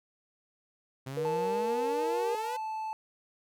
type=exponential sweep; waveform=sawtooth; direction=up; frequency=129.3 to 511 Hz; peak=-33 dBFS; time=1.06-2.57 s; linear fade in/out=10 ms
type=tone with vibrato; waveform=sine; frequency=473.2 Hz; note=A#4; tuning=26 cents sharp; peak=-29 dBFS; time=1.17-2.35 s; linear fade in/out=2 ms; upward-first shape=square; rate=5.2 Hz; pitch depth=15 cents each way
type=tone; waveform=triangle; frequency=875 Hz; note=A5; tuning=10 cents flat; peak=-31 dBFS; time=1.25-2.93 s; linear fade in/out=0 ms
effects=none